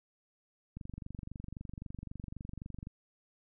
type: click train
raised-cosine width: 5 ms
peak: -30 dBFS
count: 51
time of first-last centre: 0.77-2.871 s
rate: 23.8 Hz
effects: none